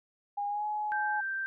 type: tone with pitch glide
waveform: sine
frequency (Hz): 815 to 843.7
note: G#5 to G#5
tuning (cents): -33 to +27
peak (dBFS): -30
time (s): 0.37-1.21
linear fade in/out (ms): 10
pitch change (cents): +60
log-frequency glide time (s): 0.48-0.65
type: tone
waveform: sine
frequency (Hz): 1568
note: G6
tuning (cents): 0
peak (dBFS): -31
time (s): 0.92-1.46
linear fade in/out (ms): 0
effects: none